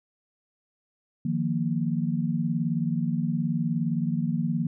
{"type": "chord", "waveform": "sine", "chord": "Eb suspended second", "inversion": "none", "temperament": "equal", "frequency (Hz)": [155.56, 174.61, 233.1], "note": ["Eb3", "F3", "Bb3"], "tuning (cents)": [0, 0, 0], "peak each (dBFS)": -28, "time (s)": [1.25, 4.67], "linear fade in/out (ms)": 5, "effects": []}